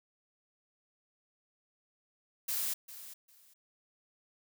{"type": "noise with echo", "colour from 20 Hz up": "blue", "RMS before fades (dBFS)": -34, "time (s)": [2.48, 2.74], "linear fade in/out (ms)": 10, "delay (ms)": 400, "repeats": 2, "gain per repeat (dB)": -14, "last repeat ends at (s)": 3.54, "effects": []}